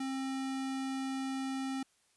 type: tone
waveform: square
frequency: 266.5 Hz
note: C4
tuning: 32 cents sharp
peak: -35 dBFS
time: 0-1.83 s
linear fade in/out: 5 ms
effects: white hiss -71 dBFS RMS until 2.16 s + resampled to 24000 Hz